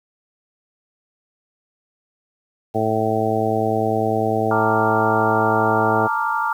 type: harmonic tone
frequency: 110 Hz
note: A2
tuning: in tune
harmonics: 1 / 2 / 3 / 4 / 5 / 6 / 7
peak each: -26 / -26 / -26 / -23 / -28 / -24 / -23 dBFS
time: 2.74-6.08 s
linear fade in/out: 20 ms
type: chord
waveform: sine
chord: Bb major seventh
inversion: third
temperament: equal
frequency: 880 / 932.3 / 1174.7 / 1396.9 Hz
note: A5 / Bb5 / D6 / F6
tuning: 0 / 0 / 0 / 0 cents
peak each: -24 dBFS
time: 4.51-6.53 s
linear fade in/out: 2 ms
effects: 8-bit